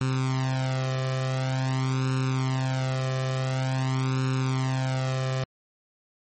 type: tone with flanger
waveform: sawtooth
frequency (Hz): 131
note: C3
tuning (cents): +2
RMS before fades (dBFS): -26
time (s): 0.01-5.44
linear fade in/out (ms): 2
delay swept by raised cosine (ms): 0.75 to 1.68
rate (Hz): 0.47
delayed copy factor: +1
effects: MP3 32 kbps